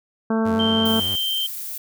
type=harmonic tone; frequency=222.9 Hz; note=A3; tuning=23 cents sharp; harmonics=1 / 2 / 3 / 4 / 5 / 6 / 7; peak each=-19 / -25 / -29 / -31 / -33 / -35 / -36 dBFS; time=0.3-1 s; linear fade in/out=5 ms
type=tone with vibrato; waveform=sawtooth; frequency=94.6 Hz; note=F#2; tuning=39 cents sharp; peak=-26 dBFS; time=0.45-1.16 s; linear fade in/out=10 ms; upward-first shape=sine; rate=9.6 Hz; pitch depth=120 cents each way
type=tone; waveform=sine; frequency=3136 Hz; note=G7; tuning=in tune; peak=-21 dBFS; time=0.59-1.47 s; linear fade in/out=10 ms
type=noise; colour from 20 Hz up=violet; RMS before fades=-31 dBFS; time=0.85-1.78 s; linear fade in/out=5 ms
effects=none